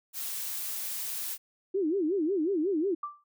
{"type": "noise", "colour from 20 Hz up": "blue", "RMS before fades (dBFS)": -35, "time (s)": [0.13, 1.38], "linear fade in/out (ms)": 50}
{"type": "tone with vibrato", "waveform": "sine", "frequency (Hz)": 349.2, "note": "F4", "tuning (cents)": 0, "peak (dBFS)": -25, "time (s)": [1.74, 2.95], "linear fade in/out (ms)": 10, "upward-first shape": "sine", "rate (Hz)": 5.5, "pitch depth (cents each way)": 260}
{"type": "tone with exponential decay", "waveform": "sine", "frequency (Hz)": 1174, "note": "D6", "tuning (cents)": -1, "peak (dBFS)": -29, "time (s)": [3.03, 3.24], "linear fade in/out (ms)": 5, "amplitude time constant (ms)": 44}
{"effects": []}